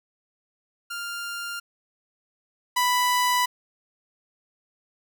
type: tone pair in turn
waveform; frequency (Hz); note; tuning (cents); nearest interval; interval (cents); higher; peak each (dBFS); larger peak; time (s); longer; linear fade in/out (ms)
sawtooth; 1398 / 990.2; F6 / B5; +1 / +4; tritone; 597; first; -27 / -16; second; 0.9-1.6 / 2.76-3.46; neither; 10
effects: none